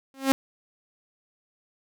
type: tone with exponential growth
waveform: sawtooth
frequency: 268.9 Hz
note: C4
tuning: 47 cents sharp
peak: -10 dBFS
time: 0.14-0.32 s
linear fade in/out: 0 ms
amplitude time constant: 38 ms
effects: none